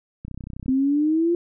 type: click train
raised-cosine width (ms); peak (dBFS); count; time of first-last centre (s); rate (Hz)
5; -22; 15; 0.25-0.692; 31.7
type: exponential sweep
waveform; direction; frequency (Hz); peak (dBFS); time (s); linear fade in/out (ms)
sine; up; 256.7 to 349.2; -17; 0.68-1.35; 2
effects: none